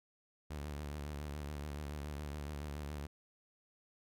sawtooth tone with vibrato, 73.42 Hz, D2, in tune, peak -37 dBFS, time 0.5-3.07 s, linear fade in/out 10 ms, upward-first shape sine, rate 7.1 Hz, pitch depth 67 cents each way, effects none

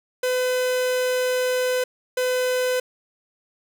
45% pulse tone bursts at uneven times, 505 Hz, B4, 39 cents sharp, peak -20 dBFS, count 2, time 0.23-1.84 / 2.17-2.8 s, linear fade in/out 5 ms, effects 8-bit

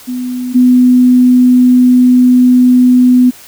sine tone pair in turn, 250 / 250 Hz, B3 / B3, +21 / +21 cents, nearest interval unison, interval 0 cents, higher neither, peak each -15 / -3 dBFS, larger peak second, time 0.07-0.54 / 0.54-3.31 s, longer second, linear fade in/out 20 ms, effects white hiss -36 dBFS RMS until 3.47 s

